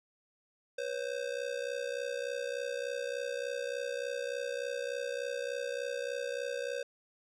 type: ring-modulated tone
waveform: square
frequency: 520 Hz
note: C5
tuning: 11 cents flat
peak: -32 dBFS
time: 0.78-6.83 s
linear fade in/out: 5 ms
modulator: 31.7 Hz
effects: low-pass 7000 Hz 12 dB/octave